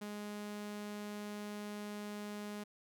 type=tone; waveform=sawtooth; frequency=207.7 Hz; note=G#3; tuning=in tune; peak=-38 dBFS; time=0.01-2.64 s; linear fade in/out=10 ms; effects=none